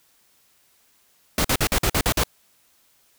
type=noise bursts; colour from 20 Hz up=pink; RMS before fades=-20 dBFS; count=8; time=1.38-2.236 s; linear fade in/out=2 ms; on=65 ms; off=48 ms; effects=white hiss -61 dBFS RMS until 3.18 s